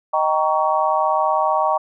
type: chord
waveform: sine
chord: Eb dominant seventh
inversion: none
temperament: just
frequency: 622.3 / 777.8 / 933.4 / 1120.1 Hz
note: Eb5 / G5 / Bb5 / Db6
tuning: 0 / -14 / +2 / +18 cents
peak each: -21 dBFS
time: 0.13-1.78 s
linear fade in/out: 10 ms
effects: none